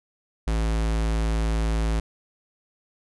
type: tone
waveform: square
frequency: 55 Hz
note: A1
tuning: in tune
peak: -22 dBFS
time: 0.47-2 s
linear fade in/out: 5 ms
effects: resampled to 24000 Hz